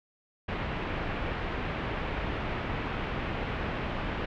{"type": "low-pass noise", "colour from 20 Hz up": "pink", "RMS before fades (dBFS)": -33, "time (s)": [0.48, 4.26], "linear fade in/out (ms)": 10, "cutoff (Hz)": 2800, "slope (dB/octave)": 24, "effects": []}